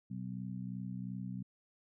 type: harmonic tone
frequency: 62.8 Hz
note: B1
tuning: 30 cents sharp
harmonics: 2 / 3 / 4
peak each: -43 / -41 / -48 dBFS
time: 0.1-1.43 s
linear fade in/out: 10 ms
effects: none